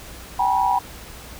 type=tone cluster; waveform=sine; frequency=774 / 836 / 967 Hz; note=G5 / G#5 / B5; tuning=-22 / +11 / -37 cents; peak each=-21 / -24 / -19 dBFS; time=0.39-0.79 s; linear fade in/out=5 ms; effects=added 60 Hz sine -44 dBFS peak until 1.39 s + pink hiss -40 dBFS RMS until 1.39 s